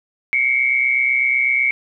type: tone pair together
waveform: sine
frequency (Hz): 2161 / 2289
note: C#7 / D7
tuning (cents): -45 / -45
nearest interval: minor second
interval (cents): 100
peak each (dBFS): -17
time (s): 0.33-1.71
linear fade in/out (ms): 0
effects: none